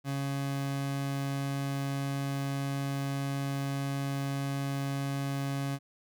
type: tone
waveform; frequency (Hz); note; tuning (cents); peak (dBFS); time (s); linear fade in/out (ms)
30% pulse; 138.59; C#3; 0; -28; 0.04-5.79; 50
effects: none